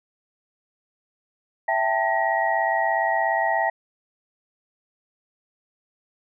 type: tone cluster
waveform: sine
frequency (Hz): 660 / 787 / 884 / 1900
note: E5 / G5 / A5 / A#6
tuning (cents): +2 / +7 / +8 / +33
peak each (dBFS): -25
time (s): 1.68-3.7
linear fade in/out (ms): 5
effects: none